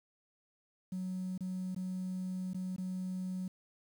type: tone with dropouts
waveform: triangle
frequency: 185 Hz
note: F#3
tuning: in tune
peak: -32 dBFS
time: 0.92-3.48 s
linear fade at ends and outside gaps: 5 ms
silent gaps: 1.378-1.406 / 1.748-1.762 / 2.534-2.545 / 2.763-2.781 s
effects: tanh soft clip ceiling -32 dBFS + 10-bit